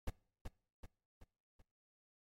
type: noise with echo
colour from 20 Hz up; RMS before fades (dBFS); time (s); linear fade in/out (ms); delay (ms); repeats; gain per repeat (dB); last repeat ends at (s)
brown; -37; 0.07-0.1; 5; 380; 4; -6; 1.62
effects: noise-tail reverb RT60 0.5 s tail -23 dB re dry + MP3 64 kbps